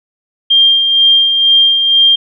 sine tone with tremolo, 3195 Hz, G7, 32 cents sharp, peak -4 dBFS, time 0.5-2.16 s, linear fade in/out 10 ms, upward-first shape sine, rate 2.1 Hz, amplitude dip 45%, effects none

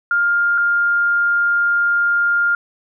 sine tone pair in turn, 1405 / 1405 Hz, F6 / F6, +10 / +10 cents, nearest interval unison, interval 0 cents, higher neither, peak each -13 dBFS, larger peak neither, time 0.11-0.58 / 0.58-2.55 s, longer second, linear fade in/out 2 ms, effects none

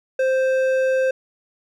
triangle tone with hard clipping, 523.3 Hz, C5, in tune, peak -18 dBFS, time 0.19-1.11 s, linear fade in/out 5 ms, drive 12 dB, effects none

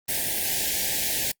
white band-stop noise, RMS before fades -26 dBFS, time 0.08-1.32 s, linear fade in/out 10 ms, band 870 to 1600 Hz, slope 96 dB/octave, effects noise-tail reverb RT60 0.1 s tail -25 dB re dry + Opus 32 kbps

